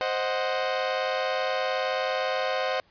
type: chord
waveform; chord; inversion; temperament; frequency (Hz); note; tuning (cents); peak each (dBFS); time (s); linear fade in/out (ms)
sawtooth; C diminished; none; equal; 523.3 / 622.3 / 740; C5 / Eb5 / Gb5; 0 / 0 / 0; -24 / -27 / -27; 0.01-2.8; 0
effects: pink hiss -62 dBFS RMS until 2.9 s + resampled to 11025 Hz